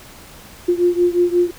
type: beating tone pair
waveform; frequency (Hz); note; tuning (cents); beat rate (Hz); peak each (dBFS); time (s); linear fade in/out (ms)
sine; 350 / 355.6; F4 / F4; +4 / +31; 5.6; -15 / -17; 0.68-1.51; 10
effects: pink hiss -41 dBFS RMS until 1.58 s